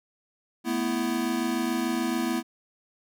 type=chord; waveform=square; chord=A suspended second; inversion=none; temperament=equal with one note detuned; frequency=220 / 246.9 / 331.5 Hz; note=A3 / B3 / E4; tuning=0 / 0 / +10 cents; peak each=-33 / -29 / -30 dBFS; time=0.64-2.43 s; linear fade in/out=50 ms; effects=none